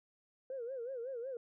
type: tone with vibrato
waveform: sine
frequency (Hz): 500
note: B4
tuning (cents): +21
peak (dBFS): -38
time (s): 0.5-1.37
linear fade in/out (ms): 2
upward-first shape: sine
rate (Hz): 5.4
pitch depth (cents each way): 150
effects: tanh soft clip ceiling -34 dBFS